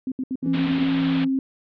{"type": "tone bursts", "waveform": "sine", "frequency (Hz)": 260, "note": "C4", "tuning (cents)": -11, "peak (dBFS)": -23, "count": 7, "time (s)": [0.07, 0.832], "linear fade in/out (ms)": 2, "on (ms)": 48, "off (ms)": 71}
{"type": "tone with tremolo", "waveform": "triangle", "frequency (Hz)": 167.1, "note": "E3", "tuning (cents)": 24, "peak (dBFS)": -23, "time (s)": [0.42, 1.29], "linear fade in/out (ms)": 50, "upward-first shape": "sine", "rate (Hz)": 1.8, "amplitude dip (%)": 40}
{"type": "tone with pitch glide", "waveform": "sine", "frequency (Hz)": [270, 266.6], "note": ["C#4", "C4"], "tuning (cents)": [-45, 33], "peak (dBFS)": -19, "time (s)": [0.46, 1.39], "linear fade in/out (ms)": 2, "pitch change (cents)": -22, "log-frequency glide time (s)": [1.05, 1.24]}
{"type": "low-pass noise", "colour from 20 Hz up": "white", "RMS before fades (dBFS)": -34, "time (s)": [0.53, 1.25], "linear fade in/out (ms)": 10, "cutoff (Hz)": 3700, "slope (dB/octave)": 48}
{"effects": []}